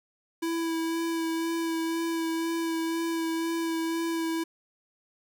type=tone with vibrato; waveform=square; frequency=329.6 Hz; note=E4; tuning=in tune; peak=-28 dBFS; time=0.42-4.44 s; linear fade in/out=10 ms; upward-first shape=sine; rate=2 Hz; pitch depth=15 cents each way; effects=9-bit